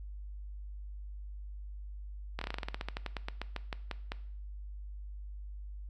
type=slowing click train; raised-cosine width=0.3 ms; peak=-20 dBFS; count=21; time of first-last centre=2.39-4.119 s; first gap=24 ms; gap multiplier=1.12; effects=noise-tail reverb RT60 0.6 s tail -17 dB re dry + added 50 Hz sine -41 dBFS peak until 5.89 s